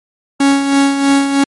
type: tone with tremolo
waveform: 45% pulse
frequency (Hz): 277.4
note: C#4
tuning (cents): +1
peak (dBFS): -7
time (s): 0.4-1.44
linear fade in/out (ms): 5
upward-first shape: sine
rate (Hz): 3.1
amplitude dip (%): 55
effects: MP3 48 kbps